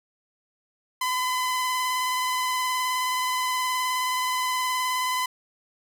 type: tone with vibrato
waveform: sawtooth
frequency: 1013 Hz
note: B5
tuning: 44 cents sharp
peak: -20 dBFS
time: 1.01-5.26 s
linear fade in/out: 5 ms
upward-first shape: square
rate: 19 Hz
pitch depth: 14 cents each way
effects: none